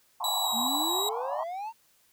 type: band-pass noise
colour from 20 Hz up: pink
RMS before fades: -33 dBFS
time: 0.2-1.44 s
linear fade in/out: 10 ms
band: 700 to 1100 Hz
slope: 96 dB/octave
type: tone with vibrato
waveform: sawtooth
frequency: 3879 Hz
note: B7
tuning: 32 cents flat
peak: -25 dBFS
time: 0.24-1.09 s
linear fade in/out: 2 ms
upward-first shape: square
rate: 2.3 Hz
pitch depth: 16 cents each way
type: exponential sweep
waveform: triangle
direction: up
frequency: 214.6 to 932.3 Hz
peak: -31 dBFS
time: 0.52-1.73 s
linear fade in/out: 50 ms
effects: white hiss -65 dBFS RMS until 2.12 s